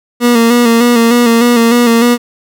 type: tone with vibrato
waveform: 30% pulse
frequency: 235.8 Hz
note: A#3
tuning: 20 cents sharp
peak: -3 dBFS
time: 0.2-2.18 s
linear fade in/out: 50 ms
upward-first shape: square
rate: 3.3 Hz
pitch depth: 38 cents each way
effects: none